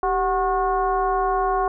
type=tone with frequency modulation; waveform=sine; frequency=740 Hz; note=F#5; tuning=in tune; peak=-18 dBFS; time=0.03-1.68 s; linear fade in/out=2 ms; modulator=351 Hz; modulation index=1.2; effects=none